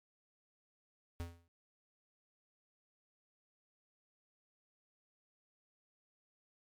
square tone with exponential decay, 85.2 Hz, F2, 42 cents flat, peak -37 dBFS, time 1.2-1.48 s, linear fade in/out 0 ms, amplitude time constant 60 ms, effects MP3 96 kbps

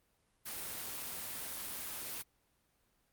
white noise, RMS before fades -42 dBFS, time 0.45-2.23 s, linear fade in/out 20 ms, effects pink hiss -75 dBFS RMS until 3.12 s + Opus 32 kbps

